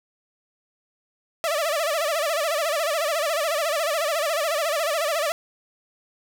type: tone with vibrato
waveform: sawtooth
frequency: 622.3 Hz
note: D#5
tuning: in tune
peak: -18 dBFS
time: 1.44-5.32 s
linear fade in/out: 0 ms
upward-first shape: sine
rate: 14 Hz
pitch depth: 150 cents each way
effects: none